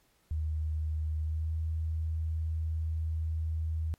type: tone with pitch glide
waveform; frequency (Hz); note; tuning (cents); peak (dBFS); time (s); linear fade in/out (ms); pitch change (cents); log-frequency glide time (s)
sine; 77.78 to 79.87; D#2 to D#2; 0 to +46; -29; 0.31-3.94; 0; +46; 1.21-1.54
effects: pink hiss -69 dBFS RMS until 3.98 s + MP3 64 kbps